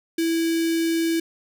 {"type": "tone with notch filter", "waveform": "square", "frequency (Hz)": 329.6, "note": "E4", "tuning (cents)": 0, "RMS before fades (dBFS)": -22, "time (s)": [0.18, 1.2], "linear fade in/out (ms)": 5, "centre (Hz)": 980, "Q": 1, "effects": []}